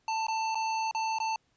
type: tone with dropouts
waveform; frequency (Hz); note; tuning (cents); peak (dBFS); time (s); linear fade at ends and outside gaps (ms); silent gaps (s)
square; 888; A5; +16; -29; 0.08-1.36; 2; 0.268-0.283 / 0.547-0.554 / 0.912-0.948 / 1.186-1.201
effects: pink hiss -72 dBFS RMS until 1.56 s + resampled to 16000 Hz

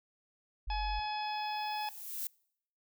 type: tone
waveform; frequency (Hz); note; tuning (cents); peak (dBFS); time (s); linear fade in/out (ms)
sine; 47.92; G1; -39; -34; 0.67-1; 10
type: harmonic tone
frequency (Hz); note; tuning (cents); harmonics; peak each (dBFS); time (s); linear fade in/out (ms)
847; G#5; +34; 1 / 2 / 3 / 4 / 5 / 6; -35 / -48 / -44 / -46 / -54 / -45; 0.7-1.89; 2
type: noise with exponential growth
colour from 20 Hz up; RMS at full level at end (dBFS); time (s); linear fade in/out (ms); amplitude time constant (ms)
violet; -36; 1.21-2.27; 2; 230
effects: noise-tail reverb RT60 0.7 s tail -26 dB re dry

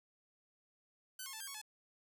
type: tone with pitch steps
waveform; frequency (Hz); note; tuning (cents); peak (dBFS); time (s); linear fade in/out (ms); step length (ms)
5% pulse; 1515 / 1079 / 878 / 1599 / 1108 / 858; F#6 / C#6 / A5 / G6 / C#6 / A5; +40 / -47 / -4 / +34 / -1 / -44; -33; 1.19-1.616; 5; 71
effects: none

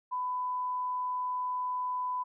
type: tone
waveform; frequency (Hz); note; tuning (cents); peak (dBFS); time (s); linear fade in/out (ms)
sine; 1000; B5; +21; -30; 0.11-2.24; 20
effects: none

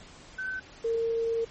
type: tone pair in turn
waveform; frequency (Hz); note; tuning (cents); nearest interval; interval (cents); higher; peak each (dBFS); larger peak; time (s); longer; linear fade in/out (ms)
sine; 1526 / 457.8; G6 / A#4; -47 / -31; octave + major sixth; 2084; first; -31 / -25; second; 0.38-0.6 / 0.84-1.45; second; 10
effects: pink hiss -50 dBFS RMS until 1.5 s + MP3 32 kbps

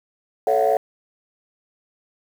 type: chord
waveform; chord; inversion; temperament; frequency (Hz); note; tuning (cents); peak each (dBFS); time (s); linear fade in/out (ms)
sine; F# minor seventh; first; equal with one note detuned; 440 / 554.4 / 675.8 / 740; A4 / C#5 / E5 / F#5; 0 / 0 / +43 / 0; -20; 0.47-0.77; 2
effects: tanh soft clip ceiling -9 dBFS + 7-bit

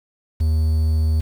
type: tone with quantisation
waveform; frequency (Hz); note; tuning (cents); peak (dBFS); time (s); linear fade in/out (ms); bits
triangle; 78.6; D#2; +18; -13; 0.4-1.21; 10; 7
effects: none

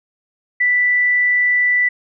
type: tone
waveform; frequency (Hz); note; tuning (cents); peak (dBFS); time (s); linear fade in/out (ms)
sine; 1975.5; B6; 0; -12; 0.6-1.89; 10
effects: none

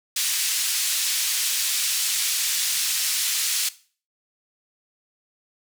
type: band-pass noise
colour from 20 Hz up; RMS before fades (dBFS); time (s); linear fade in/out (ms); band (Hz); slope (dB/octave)
white; -24; 0.16-3.69; 5; 2600 to 9700; 12
effects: noise-tail reverb RT60 0.4 s tail -17 dB re dry

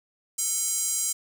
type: tone with high-pass filter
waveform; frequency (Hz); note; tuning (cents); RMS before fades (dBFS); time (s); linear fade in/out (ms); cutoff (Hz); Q
square; 445.1; A4; +20; -27; 0.38-1.13; 10; 7600; 3.1
effects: none

